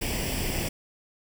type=noise with comb filter; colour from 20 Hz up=pink; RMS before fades=-29 dBFS; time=0.01-0.69 s; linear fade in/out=10 ms; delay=0.38 ms; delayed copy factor=+0.7; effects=none